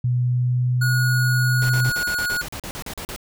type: tone with pitch glide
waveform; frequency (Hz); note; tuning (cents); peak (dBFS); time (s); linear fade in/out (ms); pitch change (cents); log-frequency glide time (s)
sine; 123.47 to 124.62; B2 to B2; 0 to +16; -17; 0.04-1.9; 5; +16; 0.15-0.7
type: tone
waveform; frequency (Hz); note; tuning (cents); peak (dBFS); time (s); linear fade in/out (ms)
square; 1448; F#6; -38; -22; 0.81-2.42; 10
type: noise bursts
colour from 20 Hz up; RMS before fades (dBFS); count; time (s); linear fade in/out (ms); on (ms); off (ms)
pink; -32; 14; 1.62-3.162; 0; 73; 40
effects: none